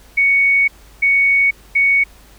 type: tone bursts at uneven times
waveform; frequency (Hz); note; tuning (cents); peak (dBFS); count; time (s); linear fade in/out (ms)
sine; 2227; C#7; +7; -10; 3; 0.17-0.68 / 1.02-1.51 / 1.75-2.04; 10
effects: added 50 Hz sine -45 dBFS peak until 2.38 s + pink hiss -47 dBFS RMS until 2.38 s